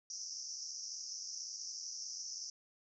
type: band-pass noise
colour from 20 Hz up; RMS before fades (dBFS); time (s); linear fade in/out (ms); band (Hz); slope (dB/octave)
white; -45; 0.1-2.5; 2; 5200 to 6100; 96
effects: none